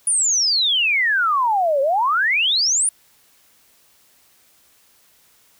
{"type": "exponential two-way sweep", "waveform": "sine", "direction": "down then up", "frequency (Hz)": [9860, 530, 9860], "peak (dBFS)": -15, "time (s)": [0.07, 2.89], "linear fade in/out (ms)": 2, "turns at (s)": 1.81, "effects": ["white hiss -56 dBFS RMS until 5.59 s"]}